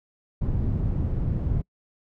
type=low-pass noise; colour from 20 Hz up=white; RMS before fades=-25 dBFS; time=0.41-1.62 s; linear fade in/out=10 ms; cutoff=110 Hz; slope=12 dB/octave; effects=noise-tail reverb RT60 0.1 s tail -26 dB re dry